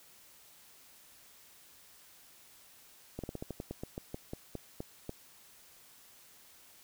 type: slowing click train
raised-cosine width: 2 ms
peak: -25 dBFS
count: 15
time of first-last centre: 3.19-5.094 s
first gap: 47 ms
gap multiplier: 1.15
effects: white hiss -59 dBFS RMS until 6.83 s